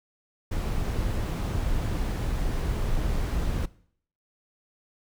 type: noise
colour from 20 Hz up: brown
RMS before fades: -27 dBFS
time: 0.51-3.66 s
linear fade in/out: 10 ms
effects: noise-tail reverb RT60 0.6 s tail -20 dB re dry